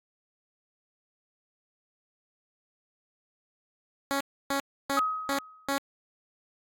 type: tone bursts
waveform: 10% pulse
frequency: 277.2 Hz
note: C#4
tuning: in tune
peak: -18 dBFS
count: 5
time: 4.11-5.78 s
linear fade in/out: 0 ms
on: 94 ms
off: 300 ms
type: tone with exponential decay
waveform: sine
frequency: 1265 Hz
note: D#6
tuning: 28 cents sharp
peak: -21 dBFS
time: 4.97-5.76 s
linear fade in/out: 2 ms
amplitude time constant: 170 ms
effects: AAC 64 kbps